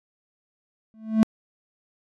triangle tone with exponential growth, 220 Hz, A3, in tune, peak -9 dBFS, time 0.94-1.23 s, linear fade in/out 0 ms, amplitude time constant 61 ms, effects resampled to 24000 Hz

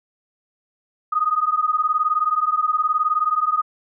sine beating tone pair, 1234 / 1253 Hz, D#6 / D#6, -15 / +12 cents, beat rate 19 Hz, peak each -20 dBFS, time 1.12-3.62 s, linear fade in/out 10 ms, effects none

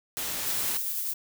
white noise, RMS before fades -32 dBFS, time 0.17-0.77 s, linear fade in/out 0 ms
violet noise with tremolo, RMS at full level -30 dBFS, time 0.46-1.14 s, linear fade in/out 10 ms, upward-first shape sine, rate 10 Hz, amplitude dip 25%
effects none

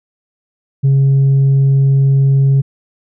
sine tone, 136.7 Hz, C#3, 24 cents flat, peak -5 dBFS, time 0.83-2.62 s, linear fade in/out 20 ms, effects tanh soft clip ceiling -6 dBFS

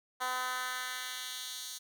10% pulse tone with high-pass filter sweep, 253.5 Hz, B3, 45 cents sharp, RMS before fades -38 dBFS, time 0.2-1.79 s, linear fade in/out 20 ms, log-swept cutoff 900 to 4900 Hz, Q 1.3, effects none

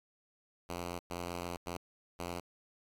5% pulse tone bursts at uneven times, 87.31 Hz, F2, in tune, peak -27 dBFS, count 4, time 0.69-0.99 / 1.1-1.57 / 1.66-1.77 / 2.19-2.4 s, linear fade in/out 5 ms, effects AAC 64 kbps

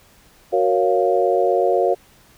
sine chord, Gb major seventh, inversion none, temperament equal, 370 / 466.2 / 554.4 / 698.5 Hz, Gb4 / Bb4 / Db5 / F5, 0 / 0 / 0 / 0 cents, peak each -20 dBFS, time 0.52-1.95 s, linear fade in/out 20 ms, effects pink hiss -52 dBFS RMS until 2.37 s

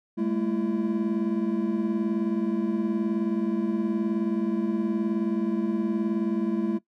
triangle tone cluster, 204.8 / 223.8 / 335.7 Hz, G#3 / A3 / E4, -24 / +30 / +32 cents, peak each -26 dBFS, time 0.17-6.79 s, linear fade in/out 20 ms, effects noise-tail reverb RT60 0.1 s tail -19 dB re dry

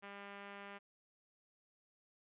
5% pulse tone, 200.4 Hz, G3, 38 cents sharp, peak -37 dBFS, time 0.02-0.79 s, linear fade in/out 20 ms, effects resampled to 8000 Hz

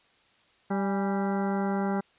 harmonic tone with a mistuned harmonic, 196 Hz, G3, in tune, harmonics 1 / 2 / 3 / 4 / 5 / 6 / 7 / 8 / 10, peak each -27 / -33 / -37 / -34 / -41 / -44 / -40 / -44 / -48 dBFS, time 0.7-2.01 s, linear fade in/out 10 ms, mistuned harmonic 4, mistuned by +57 cents, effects white hiss -63 dBFS RMS until 2.18 s + resampled to 8000 Hz

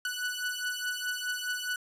sawtooth beating tone pair, 1480 / 1484.8 Hz, F#6 / F#6, 0 / +6 cents, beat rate 4.8 Hz, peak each -31 dBFS, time 0.05-1.76 s, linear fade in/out 2 ms, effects resampled to 32000 Hz

